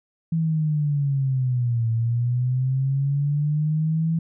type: linear two-way sweep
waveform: sine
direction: down then up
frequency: 165 to 113.1 to 165 Hz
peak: -19 dBFS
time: 0.32-4.19 s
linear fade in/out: 5 ms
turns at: 1.9 s
effects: none